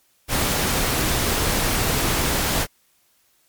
pink noise, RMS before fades -21 dBFS, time 0.28-2.67 s, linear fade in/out 50 ms, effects white hiss -62 dBFS RMS until 3.48 s + MP3 96 kbps

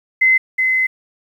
sine tone pair in turn, 2054 / 2045 Hz, C7 / C7, -33 / -40 cents, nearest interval unison, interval 7 cents, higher first, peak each -9 / -13 dBFS, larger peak first, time 0.21-0.38 / 0.58-0.87 s, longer second, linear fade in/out 10 ms, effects 8-bit

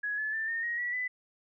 sine tone with pitch steps, 1675 / 1725.1 / 1776.7 / 1829.8 / 1884.5 / 1940.8 / 1998.8 Hz, G#6 / A6 / A6 / A#6 / A#6 / B6 / B6, +14 / -35 / +16 / -33 / +18 / -31 / +20 cents, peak -30 dBFS, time 0.03-1.08 s, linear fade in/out 10 ms, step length 150 ms, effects none

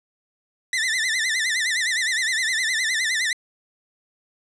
sawtooth tone with vibrato, 1900 Hz, A#6, 33 cents sharp, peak -17 dBFS, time 0.73-3.33 s, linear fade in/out 2 ms, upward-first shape sine, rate 9.7 Hz, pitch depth 150 cents each way, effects resampled to 22050 Hz + 8-bit

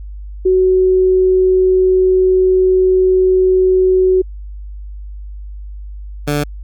sine / 15% pulse tone pair in turn, 372.4 / 146.55 Hz, F#4 / D3, +11 / -3 cents, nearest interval octave + major third, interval 1614 cents, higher first, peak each -8 dBFS, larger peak neither, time 0.45-4.22 / 6.27-6.44 s, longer first, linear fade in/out 10 ms, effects added 50 Hz sine -26 dBFS peak until 6.63 s

